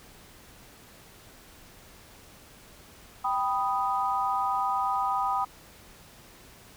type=chord; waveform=sine; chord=G augmented; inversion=none; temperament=equal; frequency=784 / 987.8 / 1244.5 Hz; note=G5 / B5 / D#6; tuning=0 / 0 / 0 cents; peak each=-29 dBFS; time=3.24-5.45 s; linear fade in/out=10 ms; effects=pink hiss -52 dBFS RMS until 6.76 s